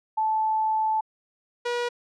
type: tone pair in turn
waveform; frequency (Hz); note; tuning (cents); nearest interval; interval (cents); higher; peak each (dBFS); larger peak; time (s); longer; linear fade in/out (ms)
sine / sawtooth; 873 / 482.1; A5 / B4; -14 / -42; minor seventh; 1028; first; -21; neither; 0.17-1.01 / 1.65-1.89; first; 10
effects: low-pass 5000 Hz 12 dB/octave